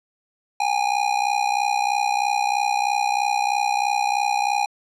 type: tone with amplitude modulation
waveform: square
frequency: 817 Hz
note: G#5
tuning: 29 cents flat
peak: -16 dBFS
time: 0.6-4.66 s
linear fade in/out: 5 ms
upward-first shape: sine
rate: 63.1 Hz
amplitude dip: 85%
effects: low-pass 7000 Hz 12 dB/octave